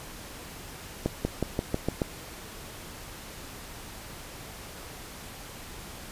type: accelerating click train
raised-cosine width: 2 ms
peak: -12 dBFS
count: 7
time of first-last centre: 1.06-2.018 s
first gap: 190 ms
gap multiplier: 0.93
effects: pink hiss -43 dBFS RMS until 6.11 s + resampled to 32000 Hz